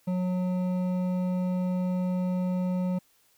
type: tone with hard clipping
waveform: triangle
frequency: 182.1 Hz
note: F#3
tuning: 27 cents flat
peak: -27 dBFS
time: 0.07-2.99 s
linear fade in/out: 10 ms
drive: 13 dB
effects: white hiss -65 dBFS RMS until 3.37 s